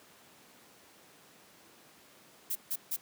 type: noise bursts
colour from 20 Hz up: violet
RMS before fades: -33 dBFS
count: 3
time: 2.5-2.965 s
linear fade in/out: 10 ms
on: 55 ms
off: 150 ms
effects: pink hiss -58 dBFS RMS until 3.01 s + high-pass 200 Hz 12 dB/octave